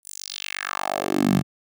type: tone with high-pass filter sweep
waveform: 10% pulse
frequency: 48.52 Hz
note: G1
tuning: 17 cents flat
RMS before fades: -25 dBFS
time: 0.03-1.43 s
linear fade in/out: 50 ms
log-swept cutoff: 10000 to 140 Hz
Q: 3
effects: none